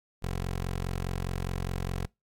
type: tone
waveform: 15% pulse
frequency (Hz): 44.87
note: F1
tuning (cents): +48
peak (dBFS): -24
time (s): 0.22-2.07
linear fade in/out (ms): 20
effects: noise-tail reverb RT60 0.2 s tail -25 dB re dry + AAC 64 kbps